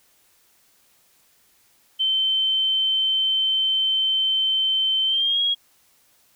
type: tone with pitch glide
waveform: sine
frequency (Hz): 3091 to 3294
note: G7 to G#7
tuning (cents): -25 to -15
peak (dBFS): -18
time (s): 1.99-5.55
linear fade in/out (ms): 20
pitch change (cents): +110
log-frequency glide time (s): 5.06-5.4
effects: white hiss -60 dBFS RMS until 6.35 s